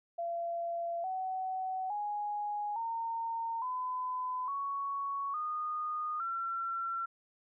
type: tone with pitch steps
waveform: sine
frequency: 682 / 752.4 / 830 / 915.6 / 1010.1 / 1114.3 / 1229.3 / 1356.1 Hz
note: F5 / F#5 / G#5 / A#5 / B5 / C#6 / D#6 / E6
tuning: -41 / +29 / -1 / -31 / +39 / +9 / -21 / +49 cents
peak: -33 dBFS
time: 0.18-7.06 s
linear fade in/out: 10 ms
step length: 860 ms
effects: none